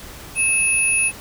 sine tone pair together, 2600 / 10400 Hz, E7 / E9, -24 / -24 cents, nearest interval 2 octaves, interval 2400 cents, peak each -18 dBFS, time 0.35-1.12 s, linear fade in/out 50 ms, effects added 60 Hz sine -46 dBFS peak until 1.2 s + pink hiss -38 dBFS RMS until 1.2 s

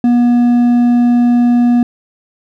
triangle tone with hard clipping, 241.2 Hz, B3, 41 cents flat, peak -8 dBFS, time 0.04-1.83 s, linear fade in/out 2 ms, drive 7 dB, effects none

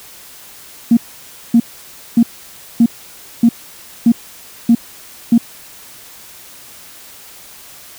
sine tone bursts, 233.1 Hz, A#3, in tune, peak -4 dBFS, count 8, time 0.91-5.38 s, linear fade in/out 5 ms, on 60 ms, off 570 ms, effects tanh soft clip ceiling 0 dBFS + white hiss -38 dBFS RMS until 7.98 s

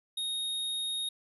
square tone, 3729 Hz, A#7, in tune, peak -32 dBFS, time 0.17-1.09 s, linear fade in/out 5 ms, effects resampled to 32000 Hz

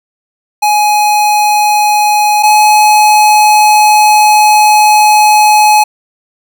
square tone pair in turn, 839 / 846.8 Hz, G#5 / G#5, +17 / +33 cents, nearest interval unison, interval 16 cents, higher second, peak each -7 / -4 dBFS, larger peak second, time 0.62-2.43 / 2.43-5.84 s, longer second, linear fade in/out 10 ms, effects none

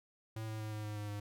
square tone with pitch steps, 110.5 / 109.23 / 107.98 / 106.74 / 105.51 / 104.3 / 103.1 Hz, A2 / A2 / A2 / G#2 / G#2 / G#2 / G#2, +8 / -12 / -32 / +48 / +28 / +8 / -12 cents, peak -40 dBFS, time 0.36-1.2 s, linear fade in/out 5 ms, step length 120 ms, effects none

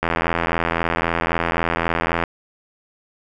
click train, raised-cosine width 0.5 ms, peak -4 dBFS, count 186, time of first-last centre 0.03-2.238 s, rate 83.8 Hz, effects none

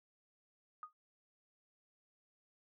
sine tone with exponential decay, 1237 Hz, D#6, 10 cents flat, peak -40 dBFS, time 0.83-0.93 s, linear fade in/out 1 ms, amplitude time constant 20 ms, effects none

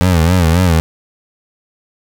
25% pulse tone with vibrato, 86.2 Hz, F2, 22 cents flat, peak -5 dBFS, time 0.01-0.8 s, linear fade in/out 0 ms, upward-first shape sine, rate 3.7 Hz, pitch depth 130 cents each way, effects none

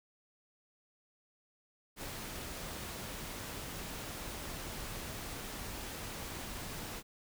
pink noise, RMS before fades -43 dBFS, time 1.96-7.03 s, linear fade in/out 50 ms, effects none

